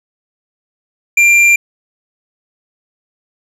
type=tone with hard clipping; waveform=sine; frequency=2378 Hz; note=D7; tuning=21 cents sharp; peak=-7 dBFS; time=1.17-1.56 s; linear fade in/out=5 ms; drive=7 dB; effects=none